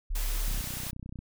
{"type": "tone", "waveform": "sine", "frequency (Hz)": 35.19, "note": "C#1", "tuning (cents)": 27, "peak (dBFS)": -27, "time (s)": [0.1, 0.61], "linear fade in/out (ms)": 10}
{"type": "noise", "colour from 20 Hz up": "white", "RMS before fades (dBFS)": -38, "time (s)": [0.15, 0.91], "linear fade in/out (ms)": 5}
{"type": "click train", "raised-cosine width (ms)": 5, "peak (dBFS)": -28, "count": 23, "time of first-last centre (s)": [0.48, 1.19], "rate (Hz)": 31}
{"effects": []}